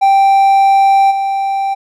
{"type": "tone with level steps", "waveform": "triangle", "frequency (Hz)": 784, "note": "G5", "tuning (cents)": 0, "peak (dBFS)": [-4, -11], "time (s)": [0.01, 1.75], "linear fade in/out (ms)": 20, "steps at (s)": 1.1, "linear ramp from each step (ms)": 20, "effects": []}